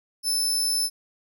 25% pulse tone, 5270 Hz, E8, 1 cent flat, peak -17 dBFS, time 0.23-0.9 s, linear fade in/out 50 ms, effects none

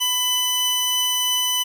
sawtooth tone pair together, 1000 / 2997 Hz, B5 / F#7, +21 / +22 cents, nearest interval octave + perfect fifth, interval 1901 cents, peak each -25 / -16 dBFS, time 0-1.64 s, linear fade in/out 20 ms, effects none

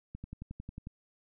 click train, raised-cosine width 5 ms, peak -29 dBFS, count 9, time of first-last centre 0.15-0.871 s, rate 11.1 Hz, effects none

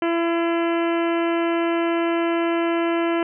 harmonic tone with a mistuned harmonic, 336.4 Hz, E4, 35 cents sharp, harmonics 1 / 2 / 3 / 4 / 5 / 6 / 7 / 8 / 9, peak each -20 / -26 / -30 / -32 / -34 / -36 / -37 / -38 / -39 dBFS, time 0.02-3.23 s, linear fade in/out 2 ms, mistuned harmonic 6, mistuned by +28 cents, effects none

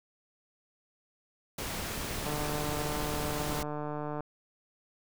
pink noise, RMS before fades -36 dBFS, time 1.58-3.63 s, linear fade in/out 5 ms
click train, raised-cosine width 1 ms, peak -23 dBFS, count 291, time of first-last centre 2.26-4.206 s, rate 149 Hz
effects none

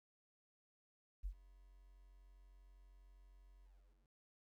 sine tone with ADSR envelope, 46.25 Hz, F#1, in tune, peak -38 dBFS, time 1.23-4.13 s, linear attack 26 ms, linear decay 79 ms, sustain -23 dB, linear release 480 ms, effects 13-bit

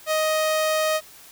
sawtooth tone, 625 Hz, D#5, 8 cents sharp, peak -16 dBFS, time 0.06-1.01 s, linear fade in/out 50 ms, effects white hiss -47 dBFS RMS until 1.31 s

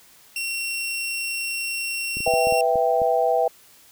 sawtooth tone, 2730 Hz, F7, 40 cents flat, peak -22 dBFS, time 0.36-2.61 s, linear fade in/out 2 ms
clicks, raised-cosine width 3 ms, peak -22 dBFS, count 8, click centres 2.17 / 2.205 / 2.276 / 2.338 / 2.471 / 2.524 / 2.757 / 3.018 s
sine chord, E minor, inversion second, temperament equal, 493.9 / 659.3 / 784 Hz, B4 / E5 / G5, 0 / 0 / 0 cents, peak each -22 / -21 / -22 dBFS, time 2.26-3.48 s, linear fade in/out 5 ms
effects white hiss -52 dBFS RMS until 3.91 s

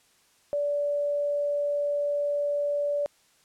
sine tone, 579 Hz, D5, 25 cents flat, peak -24 dBFS, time 0.53-3.06 s, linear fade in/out 0 ms, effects white hiss -63 dBFS RMS until 3.44 s + low-pass 10000 Hz 12 dB/octave

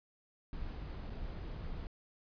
brown noise with dropouts, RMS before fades -42 dBFS, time 0.53-1.87 s, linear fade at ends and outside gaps 1 ms, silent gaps 1.098-1.102 s, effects resampled to 11025 Hz

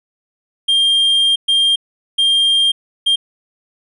triangle tone bursts at uneven times, 3201 Hz, G7, 36 cents sharp, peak -9 dBFS, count 4, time 0.68-1.36 / 1.48-1.76 / 2.18-2.72 / 3.06-3.16 s, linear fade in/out 10 ms, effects resampled to 24000 Hz

